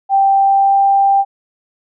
sine tone with pitch glide, 784 to 789.9 Hz, G5 to G5, 0 to +13 cents, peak -8 dBFS, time 0.09-1.25 s, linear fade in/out 50 ms, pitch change +13 cents, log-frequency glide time 0.3-0.83 s, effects none

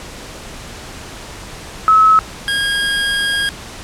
sine / 25% pulse tone pair in turn, 1292 / 1627.8 Hz, E6 / G#6, -35 / -35 cents, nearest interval major third, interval 400 cents, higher second, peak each -6 / -11 dBFS, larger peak first, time 1.88-2.19 / 2.48-3.49 s, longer second, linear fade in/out 0 ms, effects pink hiss -32 dBFS RMS until 3.83 s + low-pass 9000 Hz 12 dB/octave

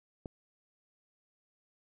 click, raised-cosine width 2 ms, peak -27 dBFS, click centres 0.258 s, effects none

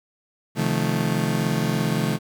35% pulse chord, F dominant seventh, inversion second, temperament just, 130.96 / 157.15 / 174.61 / 218.3 Hz, C3 / Eb3 / F3 / A3, +2 / +18 / 0 / -13 cents, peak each -25 / -24 / -26 / -24 dBFS, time 0.55-2.19 s, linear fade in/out 50 ms, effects 9-bit

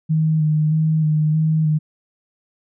sine tone with vibrato, 155.56 Hz, D#3, in tune, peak -14 dBFS, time 0.09-1.79 s, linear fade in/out 20 ms, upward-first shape square, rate 1.6 Hz, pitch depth 22 cents each way, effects none

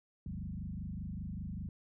sine tone with frequency modulation, 129.7 Hz, C3, 15 cents flat, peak -38 dBFS, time 0.26-1.69 s, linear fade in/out 2 ms, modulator 25.1 Hz, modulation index 3.2, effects none

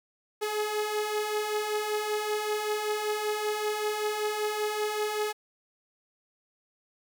sawtooth beating tone pair, 419.3 / 424.5 Hz, G#4 / G#4, +17 / +38 cents, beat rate 5.2 Hz, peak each -31 / -25 dBFS, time 0.41-5.33 s, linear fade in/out 20 ms, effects 10-bit

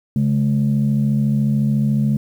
sine tone pair together, 138.5 / 212.5 Hz, C#3 / G#3, -1 / +40 cents, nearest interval perfect fifth, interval 741 cents, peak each -16 dBFS, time 0.16-2.17 s, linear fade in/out 2 ms, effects tanh soft clip ceiling -9 dBFS + 8-bit

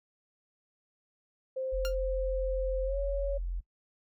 sine tone with pitch glide, 523.3 to 557.6 Hz, C5 to C#5, 0 to +10 cents, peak -31 dBFS, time 1.56-3.38 s, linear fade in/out 10 ms, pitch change +110 cents, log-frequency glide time 2.84-2.98 s
sine tone, 43.75 Hz, F1, 4 cents sharp, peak -31 dBFS, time 1.72-3.61 s, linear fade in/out 20 ms
15% pulse tone with exponential decay, 1400 Hz, F6, 4 cents sharp, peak -25 dBFS, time 1.85-1.95 s, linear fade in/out 0 ms, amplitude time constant 21 ms
effects noise-tail reverb RT60 0.1 s tail -22 dB re dry

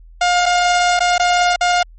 sawtooth tone with dropouts, 710 Hz, F5, 28 cents sharp, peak -8 dBFS, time 0.21-1.83 s, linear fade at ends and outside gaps 5 ms, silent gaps 0.458-0.462 / 0.993-1.004 / 1.181-1.196 / 1.561-1.609 s, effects added 41 Hz sine -38 dBFS peak until 1.98 s + MP3 32 kbps

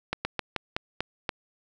slowing click train, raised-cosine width 0.3 ms, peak -11 dBFS, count 7, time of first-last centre 0.13-1.292 s, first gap 120 ms, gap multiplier 1.19, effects none

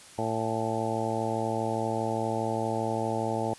harmonic tone with a mistuned harmonic, 112.5 Hz, A2, 39 cents sharp, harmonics 1 / 2 / 3 / 4 / 5 / 6 / 7 / 8, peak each -35 / -35 / -35 / -35 / -35 / -35 / -35 / -35 dBFS, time 0.18-3.54 s, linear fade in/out 5 ms, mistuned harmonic 8, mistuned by -54 cents, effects white hiss -50 dBFS RMS until 3.58 s + resampled to 24000 Hz

